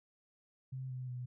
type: tone with pitch steps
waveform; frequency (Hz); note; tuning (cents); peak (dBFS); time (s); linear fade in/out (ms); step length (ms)
sine; 130.81 / 127.6 / 124.47; C3 / C3 / B2; 0 / -43 / +14; -39; 0.72-1.26; 10; 180
effects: none